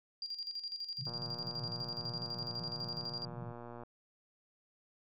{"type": "tone with tremolo", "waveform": "sine", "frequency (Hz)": 4769, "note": "D8", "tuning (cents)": 26, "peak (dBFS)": -37, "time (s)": [0.22, 3.25], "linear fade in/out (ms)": 2, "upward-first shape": "square", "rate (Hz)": 12, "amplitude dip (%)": 65}
{"type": "band-pass noise", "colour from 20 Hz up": "pink", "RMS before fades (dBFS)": -47, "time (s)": [0.98, 3.52], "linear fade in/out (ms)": 10, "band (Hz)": [110, 180], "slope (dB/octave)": 96}
{"type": "click train", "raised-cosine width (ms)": 1, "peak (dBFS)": -34, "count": 330, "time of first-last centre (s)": [1.07, 3.835], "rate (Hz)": 119}
{"effects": []}